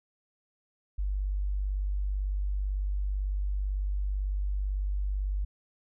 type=tone; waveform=sine; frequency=49 Hz; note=G1; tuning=in tune; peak=-27 dBFS; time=0.98-5.45 s; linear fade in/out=10 ms; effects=none